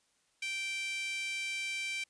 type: tone with high-pass filter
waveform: 5% pulse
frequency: 781 Hz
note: G5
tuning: 7 cents flat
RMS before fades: -37 dBFS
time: 0.42-2.04 s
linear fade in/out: 5 ms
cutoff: 2400 Hz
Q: 6.8
effects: white hiss -73 dBFS RMS until 2.09 s + resampled to 22050 Hz